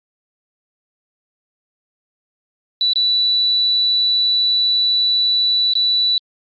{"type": "tone with dropouts", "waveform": "sine", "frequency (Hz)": 3956, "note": "B7", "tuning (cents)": 2, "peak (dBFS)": -13, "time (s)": [2.81, 6.18], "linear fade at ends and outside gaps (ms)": 1, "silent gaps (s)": [[2.933, 2.958], [5.736, 5.753]], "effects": ["Opus 48 kbps"]}